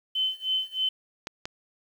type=tone with tremolo; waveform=sine; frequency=3057 Hz; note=G7; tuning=44 cents flat; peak=-22 dBFS; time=0.15-0.89 s; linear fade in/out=5 ms; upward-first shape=sine; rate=3.2 Hz; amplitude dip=95%
type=clicks; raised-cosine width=0.2 ms; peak=-16 dBFS; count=2; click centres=1.271 / 1.455 s
effects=9-bit